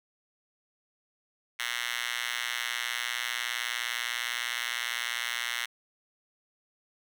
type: tone with high-pass filter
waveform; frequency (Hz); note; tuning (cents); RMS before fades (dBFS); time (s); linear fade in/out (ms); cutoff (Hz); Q
5% pulse; 119.8; A#2; +48; -33; 1.59-5.66; 10; 2200; 6.1
effects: none